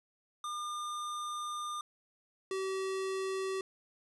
square tone pair in turn, 1207 / 382.5 Hz, D6 / G4, +47 / -42 cents, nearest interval octave + minor sixth, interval 1989 cents, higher first, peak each -37 / -34 dBFS, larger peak second, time 0.44-1.81 / 2.51-3.61 s, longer first, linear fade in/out 2 ms, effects resampled to 24000 Hz + 12-bit

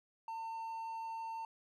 triangle tone, 903 Hz, A5, 45 cents sharp, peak -38 dBFS, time 0.28-1.45 s, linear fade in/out 2 ms, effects none

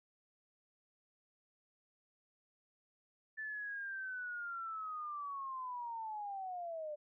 sine linear sweep, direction down, 1760 to 587.3 Hz, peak -40 dBFS, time 3.37-6.96 s, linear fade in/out 20 ms, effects none

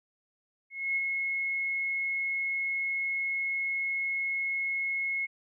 sine tone with ADSR envelope, 2173 Hz, C#7, 35 cents flat, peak -25 dBFS, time 0.7-5.27 s, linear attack 260 ms, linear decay 40 ms, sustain -3 dB, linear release 26 ms, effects none

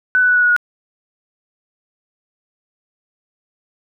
sine tone with pitch steps, 1500 / 1489.6 / 1479.3 / 1469.1 / 1459 / 1448.9 Hz, F#6 / F#6 / F#6 / F#6 / F#6 / F#6, +23 / +11 / -1 / -13 / -25 / -37 cents, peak -10 dBFS, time 0.15-0.564 s, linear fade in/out 0 ms, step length 69 ms, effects none

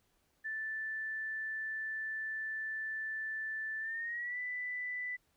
sine tone with pitch glide, 1760 to 1987 Hz, A6 to B6, 0 to +10 cents, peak -36 dBFS, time 0.44-5.17 s, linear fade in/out 20 ms, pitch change +210 cents, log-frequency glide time 3.8-4.39 s, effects pink hiss -75 dBFS RMS until 5.36 s

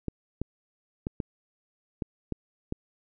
clicks, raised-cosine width 3 ms, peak -17 dBFS, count 7, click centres 0.083 / 0.416 / 1.069 / 1.202 / 2.022 / 2.323 / 2.724 s, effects none

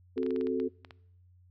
sine chord, F# diminished, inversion second, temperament equal, 261.6 / 370 / 440 Hz, C4 / F#4 / A4, 0 / 0 / 0 cents, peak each -32 dBFS, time 0.16-0.69 s, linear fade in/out 20 ms
clicks, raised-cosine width 0.3 ms, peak -30 dBFS, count 10, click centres 0.179 / 0.231 / 0.264 / 0.307 / 0.362 / 0.411 / 0.47 / 0.6 / 0.848 / 0.908 s
effects noise-tail reverb RT60 0.8 s tail -24 dB re dry + added 90 Hz sine -57 dBFS peak until 1.5 s

